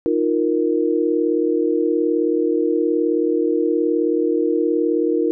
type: chord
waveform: sine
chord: Eb suspended second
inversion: none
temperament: just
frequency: 311.1 / 350 / 466.7 Hz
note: Eb4 / F4 / Bb4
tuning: 0 / +4 / +2 cents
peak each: -20 dBFS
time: 0.06-5.31 s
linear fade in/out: 0 ms
effects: none